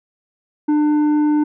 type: tone with tanh clipping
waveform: sine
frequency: 299.3 Hz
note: D4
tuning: 33 cents sharp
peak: -14 dBFS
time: 0.68-1.44 s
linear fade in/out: 10 ms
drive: 7 dB
effects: none